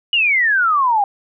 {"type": "exponential sweep", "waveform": "sine", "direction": "down", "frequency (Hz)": [2940, 784], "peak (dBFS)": -12, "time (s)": [0.13, 1.04], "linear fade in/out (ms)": 2, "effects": []}